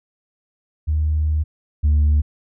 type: tone pair in turn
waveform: sine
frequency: 76.8 / 74.53 Hz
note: D#2 / D2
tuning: -22 / +26 cents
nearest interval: minor second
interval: 52 cents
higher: first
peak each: -15 / -10 dBFS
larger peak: second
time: 0.87-1.44 / 1.83-2.22 s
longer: first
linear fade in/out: 20 ms
effects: tanh soft clip ceiling -11 dBFS